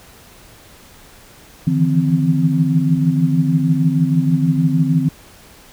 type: tone cluster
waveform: sine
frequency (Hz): 148.5 / 161.2 / 167.6 / 259.1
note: D3 / E3 / E3 / C4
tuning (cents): +20 / -38 / +29 / -17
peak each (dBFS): -18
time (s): 1.67-5.09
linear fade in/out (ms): 5
effects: pink hiss -44 dBFS RMS until 5.72 s